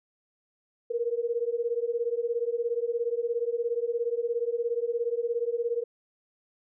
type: beating tone pair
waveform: sine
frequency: 463.2 / 480.2 Hz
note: A#4 / B4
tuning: -11 / -49 cents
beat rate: 17 Hz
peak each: -29 dBFS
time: 0.9-5.84 s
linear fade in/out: 10 ms
effects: none